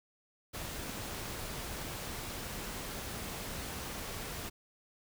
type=noise; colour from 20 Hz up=pink; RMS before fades=-41 dBFS; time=0.53-4.5 s; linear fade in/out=20 ms; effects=none